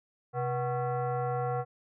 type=tone with frequency modulation; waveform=sine; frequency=130 Hz; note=C3; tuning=11 cents flat; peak=-28 dBFS; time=0.33-1.65 s; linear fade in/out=50 ms; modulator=615 Hz; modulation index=1.4; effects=none